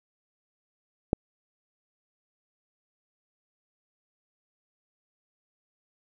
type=click; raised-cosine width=2 ms; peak=-8 dBFS; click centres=1.131 s; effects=none